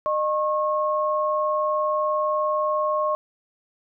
sine tone pair together, 610 / 1086.9 Hz, D#5 / C#6, -34 / -34 cents, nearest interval minor seventh, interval 1000 cents, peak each -23 dBFS, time 0.06-3.15 s, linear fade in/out 0 ms, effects none

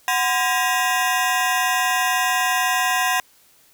20% pulse ring-modulated tone, 882 Hz, A5, 4 cents sharp, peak -10 dBFS, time 0.08-3.2 s, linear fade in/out 0 ms, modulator 143 Hz, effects white hiss -55 dBFS RMS until 3.73 s

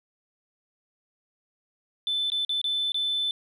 sine tone with dropouts, 3520 Hz, A7, in tune, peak -23 dBFS, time 2.07-3.31 s, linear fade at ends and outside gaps 1 ms, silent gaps 2.301-2.319 / 2.449-2.493 / 2.615-2.642 / 2.92-2.944 s, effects tanh soft clip ceiling -20 dBFS

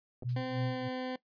clicks, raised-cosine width 2 ms, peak -31 dBFS, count 2, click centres 0.224 / 0.232 s
sine tone with tremolo, 123.47 Hz, B2, in tune, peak -30 dBFS, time 0.24-0.89 s, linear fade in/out 20 ms, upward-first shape sine, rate 3.2 Hz, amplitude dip 90%
violet noise with exponential decay, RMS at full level -38 dBFS, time 0.29-0.46 s, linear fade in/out 1 ms, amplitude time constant 35 ms
20% pulse tone with pitch glide, 257.7 to 255.9 Hz, C4 to C4, -26 to -38 cents, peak -30 dBFS, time 0.36-1.16 s, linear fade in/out 5 ms, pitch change -12 cents, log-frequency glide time 0.6-0.82 s
effects noise-tail reverb RT60 0.1 s tail -19 dB re dry + resampled to 11025 Hz

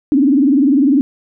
sine tone with vibrato, 277.2 Hz, C#4, in tune, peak -8 dBFS, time 0.12-1.01 s, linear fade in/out 0 ms, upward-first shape sine, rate 20 Hz, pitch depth 180 cents each way, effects none

